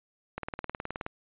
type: click train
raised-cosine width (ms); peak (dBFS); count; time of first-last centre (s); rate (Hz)
0.5; -19; 14; 0.38-1.064; 19
effects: resampled to 8000 Hz